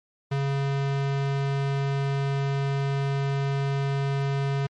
square tone, 138.59 Hz, C#3, in tune, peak -24 dBFS, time 0.31-4.67 s, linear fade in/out 10 ms, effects low-pass 4000 Hz 12 dB/octave + MP3 64 kbps

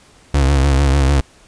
35% pulse tone with vibrato, 69 Hz, C#2, 7 cents flat, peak -9 dBFS, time 0.34-1.21 s, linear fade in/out 5 ms, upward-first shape sine, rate 6.7 Hz, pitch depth 77 cents each way, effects pink hiss -48 dBFS RMS until 1.47 s + resampled to 22050 Hz

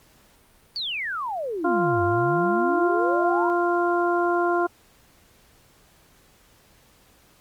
sine exponential two-way sweep, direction down then up, 4649 to 92.5 to 1015 Hz, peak -26 dBFS, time 0.76-3.5 s, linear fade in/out 0 ms, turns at 2.03 s
harmonic tone, 348.4 Hz, F4, 4 cents flat, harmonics 1 / 2 / 3 / 4, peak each -22 / -25 / -27 / -28 dBFS, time 1.64-4.67 s, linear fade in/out 10 ms
effects pink hiss -57 dBFS RMS until 7.4 s + Opus 48 kbps

